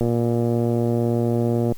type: click train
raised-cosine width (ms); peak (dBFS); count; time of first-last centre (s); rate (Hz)
2; -9; 203; 0.01-1.722; 118
effects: white hiss -51 dBFS RMS until 1.77 s + Opus 48 kbps